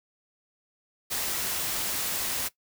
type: noise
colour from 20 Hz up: white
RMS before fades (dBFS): -30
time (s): 1.1-2.49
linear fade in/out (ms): 20
effects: noise-tail reverb RT60 0.1 s tail -18 dB re dry